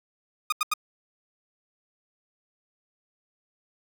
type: tone bursts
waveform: sawtooth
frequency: 1231 Hz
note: D#6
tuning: 19 cents flat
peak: -18 dBFS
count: 3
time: 0.5-0.738 s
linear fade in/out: 5 ms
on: 24 ms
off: 83 ms
effects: none